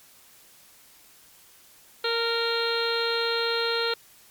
harmonic tone with a mistuned harmonic, 463.8 Hz, A#4, 9 cents flat, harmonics 1 / 2 / 3 / 4 / 5 / 6 / 7 / 8 / 9, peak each -27 / -35 / -30 / -37 / -37 / -37 / -36 / -34 / -30 dBFS, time 2.04-3.94 s, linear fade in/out 5 ms, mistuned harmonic 2, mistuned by -19 cents, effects white hiss -54 dBFS RMS until 4.3 s + MP3 96 kbps

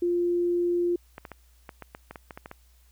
sine tone, 349.2 Hz, F4, in tune, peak -22 dBFS, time 0.02-0.96 s, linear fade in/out 5 ms
clicks, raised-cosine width 0.5 ms, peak -24 dBFS, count 12, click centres 1.181 / 1.252 / 1.317 / 1.692 / 1.823 / 1.949 / 2.11 / 2.158 / 2.308 / 2.375 / 2.459 / 2.514 s
effects added 60 Hz sine -56 dBFS peak until 2.91 s + white hiss -65 dBFS RMS until 2.91 s

